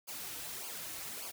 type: noise with flanger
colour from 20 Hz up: white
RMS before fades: -43 dBFS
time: 0.07-1.32 s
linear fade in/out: 20 ms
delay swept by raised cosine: 0.52 to 5.02 ms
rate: 1.7 Hz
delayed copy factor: -0.75
effects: none